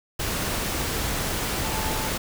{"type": "tone in noise", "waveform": "sine", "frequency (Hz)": 875, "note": "A5", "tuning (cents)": -10, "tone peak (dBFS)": -33, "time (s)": [1.64, 2.08], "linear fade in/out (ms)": 10, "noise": "pink", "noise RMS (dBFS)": -27, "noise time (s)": [0.19, 2.18], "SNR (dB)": -9, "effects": []}